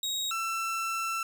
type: tone pair in turn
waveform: 30% pulse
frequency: 3785 / 1338.2 Hz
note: A#7 / E6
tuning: +26 / +26 cents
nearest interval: octave + tritone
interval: 1800 cents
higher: first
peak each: -27 dBFS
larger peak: neither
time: 0.03-0.31 / 0.31-1.23 s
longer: second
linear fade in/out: 2 ms
effects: none